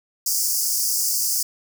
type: high-pass noise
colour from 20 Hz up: pink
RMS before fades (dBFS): -22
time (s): 0.26-1.43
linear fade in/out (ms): 5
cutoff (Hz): 4800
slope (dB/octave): 96
effects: none